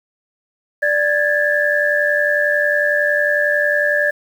sine tone cluster, 589 / 1657 / 1748 Hz, D5 / G#6 / A6, +5 / -4 / -12 cents, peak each -18 dBFS, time 0.82-4.11 s, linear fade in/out 10 ms, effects 7-bit

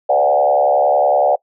sine tone with frequency modulation, 659.3 Hz, E5, in tune, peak -10 dBFS, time 0.09-1.36 s, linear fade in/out 10 ms, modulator 70.8 Hz, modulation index 1.9, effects noise-tail reverb RT60 0.1 s tail -25 dB re dry

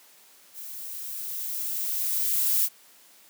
violet noise with level ramp, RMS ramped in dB -40 to -22 dBFS, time 0.53-2.69 s, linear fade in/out 50 ms, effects white hiss -55 dBFS RMS until 3.29 s + high-pass 200 Hz 12 dB/octave

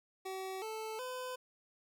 25% pulse tone with pitch steps, 379.7 / 438.7 / 506.8 Hz, F#4 / A4 / B4, +45 / -5 / +45 cents, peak -36 dBFS, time 0.25-1.36 s, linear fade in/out 10 ms, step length 370 ms, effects none

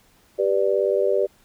sine chord, G major, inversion none, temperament just, 392 / 490 / 588 Hz, G4 / B4 / D5, 0 / -14 / +2 cents, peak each -21 / -23 / -22 dBFS, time 0.38-1.27 s, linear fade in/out 20 ms, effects pink hiss -58 dBFS RMS until 1.44 s

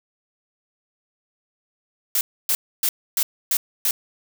blue noise bursts, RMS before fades -20 dBFS, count 6, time 2.15-3.91 s, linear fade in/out 2 ms, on 60 ms, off 280 ms, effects none

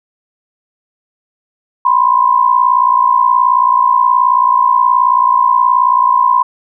sine tone pair together, 987.8 / 1046.5 Hz, B5 / C6, 0 / 0 cents, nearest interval minor second, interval 100 cents, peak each -10 dBFS, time 1.85-6.43 s, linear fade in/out 5 ms, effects none

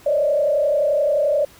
sine tone with frequency modulation, 587.3 Hz, D5, in tune, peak -15 dBFS, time 0.06-1.45 s, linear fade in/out 5 ms, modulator 31.5 Hz, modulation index 1.2, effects pink hiss -48 dBFS RMS until 1.59 s

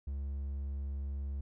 triangle tone with hard clipping, 69.5 Hz, C#2, 5 cents sharp, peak -36 dBFS, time 0.07-1.41 s, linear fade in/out 5 ms, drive 6 dB, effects none

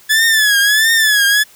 sawtooth tone with vibrato, 1719 Hz, A6, 41 cents flat, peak -6 dBFS, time 0.09-1.44 s, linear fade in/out 20 ms, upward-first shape triangle, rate 1.5 Hz, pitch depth 120 cents each way, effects white hiss -45 dBFS RMS until 1.55 s

